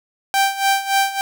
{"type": "tone with tremolo", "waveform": "sawtooth", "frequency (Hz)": 784, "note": "G5", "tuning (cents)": 0, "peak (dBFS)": -9, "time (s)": [0.34, 1.21], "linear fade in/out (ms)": 0, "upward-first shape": "sine", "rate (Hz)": 3.5, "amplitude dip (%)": 80, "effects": []}